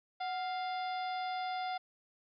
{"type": "harmonic tone with a mistuned harmonic", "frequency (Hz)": 698.5, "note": "F5", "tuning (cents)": 0, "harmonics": [1, 2, 3, 4, 5, 6, 7], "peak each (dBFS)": [-35, -46, -47, -56, -49, -57, -52], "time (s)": [0.2, 1.78], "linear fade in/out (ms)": 10, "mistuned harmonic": 1, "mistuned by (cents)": 100, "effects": []}